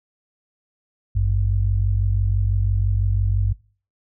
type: tone pair together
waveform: sine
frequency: 52.01 / 98 Hz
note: G#1 / G2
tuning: +3 / 0 cents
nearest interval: major seventh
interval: 1097 cents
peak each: -19 dBFS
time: 1.15-3.53 s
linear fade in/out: 10 ms
effects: noise-tail reverb RT60 0.4 s tail -22 dB re dry